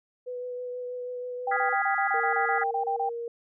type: tone with vibrato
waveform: sine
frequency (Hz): 495.5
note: B4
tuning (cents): +6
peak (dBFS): -32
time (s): 0.26-1.75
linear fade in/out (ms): 20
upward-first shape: triangle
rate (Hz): 6.2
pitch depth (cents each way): 14
type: tone bursts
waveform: sine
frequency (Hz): 788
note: G5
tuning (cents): +9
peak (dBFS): -25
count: 13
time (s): 1.47-3.092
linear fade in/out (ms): 5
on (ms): 98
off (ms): 29
type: chord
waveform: sine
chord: F half-diminished seventh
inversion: third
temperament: equal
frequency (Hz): 1244.5 / 1396.9 / 1661.2 / 1975.5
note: Eb6 / F6 / Ab6 / Cb7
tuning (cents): 0 / 0 / 0 / 0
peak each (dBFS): -31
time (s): 1.51-2.64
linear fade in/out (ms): 10
type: tone with pitch glide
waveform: sine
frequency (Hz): 464 to 469.1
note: A#4 to A#4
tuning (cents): -8 to +11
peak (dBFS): -31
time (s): 2.14-3.28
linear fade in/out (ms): 2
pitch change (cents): +19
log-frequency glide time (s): 2.73-2.83
effects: none